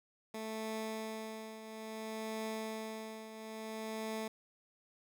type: tone with tremolo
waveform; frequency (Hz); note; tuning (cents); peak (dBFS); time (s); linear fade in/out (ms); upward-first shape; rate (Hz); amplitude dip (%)
15% pulse; 219.9; A3; -1; -31; 0.34-4.28; 5; triangle; 0.59; 70
effects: none